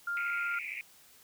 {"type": "tone", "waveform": "sine", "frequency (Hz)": 1400, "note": "F6", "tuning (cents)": 4, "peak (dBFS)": -31, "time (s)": [0.07, 0.59], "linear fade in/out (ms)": 5}
{"type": "band-pass noise", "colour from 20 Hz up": "white", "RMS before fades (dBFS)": -40, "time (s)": [0.17, 0.81], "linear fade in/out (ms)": 0, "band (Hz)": [2100, 2500], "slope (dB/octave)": 96}
{"effects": ["white hiss -59 dBFS RMS until 1.23 s"]}